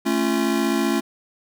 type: chord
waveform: square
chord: A augmented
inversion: none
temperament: just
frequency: 220 / 275 / 343.8 Hz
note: A3 / C#4 / E#4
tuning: 0 / -14 / -27 cents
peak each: -24 dBFS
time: 0.05-1.01 s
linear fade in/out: 20 ms
effects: none